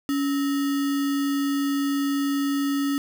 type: tone with sample-and-hold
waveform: sine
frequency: 280.5 Hz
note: C#4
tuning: 21 cents sharp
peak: -21 dBFS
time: 0.09-2.98 s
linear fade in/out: 0 ms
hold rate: 1575 Hz
effects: none